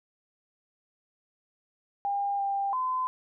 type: tone with pitch steps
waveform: sine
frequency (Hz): 803 / 794 / 1023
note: G5 / G5 / C6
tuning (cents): +41 / +22 / -39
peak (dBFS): -26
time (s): 2.05-3.07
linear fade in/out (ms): 0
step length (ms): 340
effects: none